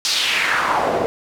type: noise with band-pass filter sweep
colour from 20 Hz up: pink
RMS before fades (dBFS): -19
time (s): 0.05-1.06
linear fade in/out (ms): 0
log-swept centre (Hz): 5000 to 460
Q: 2.4
effects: none